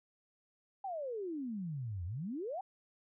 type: exponential two-way sweep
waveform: sine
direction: down then up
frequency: 810 to 82.41 to 810 Hz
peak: -37 dBFS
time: 0.84-2.61 s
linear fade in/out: 5 ms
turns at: 2.05 s
effects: none